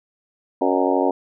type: harmonic tone with a mistuned harmonic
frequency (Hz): 92.5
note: F#2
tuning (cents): 0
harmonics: 3 / 4 / 5 / 6 / 7 / 8 / 9 / 10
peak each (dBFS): -22 / -23 / -24 / -25 / -25 / -26 / -27 / -27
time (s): 0.61-1.11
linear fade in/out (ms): 5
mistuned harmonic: 7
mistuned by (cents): -55
effects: none